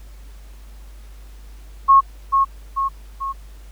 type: tone with echo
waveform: sine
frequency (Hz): 1090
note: C#6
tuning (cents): -29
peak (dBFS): -7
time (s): 1.88-2.01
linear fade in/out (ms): 20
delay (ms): 440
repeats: 3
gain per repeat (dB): -5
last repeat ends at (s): 3.33
effects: added 50 Hz sine -37 dBFS peak until 3.71 s + pink hiss -52 dBFS RMS until 3.71 s